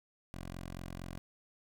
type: tone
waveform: 10% pulse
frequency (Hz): 44.34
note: F1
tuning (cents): +27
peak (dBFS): -34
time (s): 0.34-1.18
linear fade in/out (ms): 0
effects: none